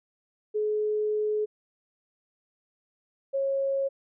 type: tone pair in turn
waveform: sine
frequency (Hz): 424.8 / 546.1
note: G#4 / C#5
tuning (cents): +39 / -26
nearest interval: major third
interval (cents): 435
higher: second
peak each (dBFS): -24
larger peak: neither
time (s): 0.54-1.46 / 3.33-3.89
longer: first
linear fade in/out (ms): 20
effects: none